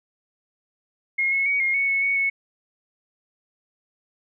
sine tone with pitch steps, 2150 / 2185 / 2247 / 2137 / 2217 / 2200 / 2225 / 2204 Hz, C7 / C#7 / C#7 / C7 / C#7 / C#7 / C#7 / C#7, +47 / -26 / +23 / +36 / 0 / -14 / +6 / -11 cents, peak -19 dBFS, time 1.18-2.3 s, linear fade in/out 10 ms, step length 140 ms, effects none

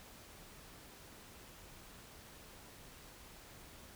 silence, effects pink hiss -56 dBFS RMS until 3.95 s

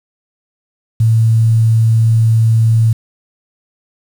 sine tone with quantisation, 112.7 Hz, A2, 42 cents sharp, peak -7 dBFS, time 1-2.93 s, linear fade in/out 5 ms, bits 6, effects none

